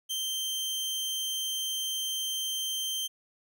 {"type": "tone", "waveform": "sawtooth", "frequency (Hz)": 3136, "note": "G7", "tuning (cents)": 0, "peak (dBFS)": -27, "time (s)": [0.09, 3.08], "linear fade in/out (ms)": 20, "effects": []}